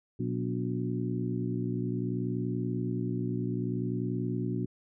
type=harmonic tone with a mistuned harmonic; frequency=60.6 Hz; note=B1; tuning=32 cents flat; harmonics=2 / 3 / 4 / 5 / 6; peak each=-33 / -35 / -36 / -37 / -38 dBFS; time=0.19-4.66 s; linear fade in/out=10 ms; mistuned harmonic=5; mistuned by=-64 cents; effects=none